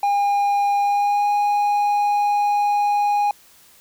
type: tone with pitch glide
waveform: triangle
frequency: 810 to 822.7 Hz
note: G#5 to G#5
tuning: -43 to -17 cents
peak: -14 dBFS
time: 0.03-3.31 s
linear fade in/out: 2 ms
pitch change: +26 cents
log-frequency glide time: 0.82-1.29 s
effects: white hiss -51 dBFS RMS until 3.8 s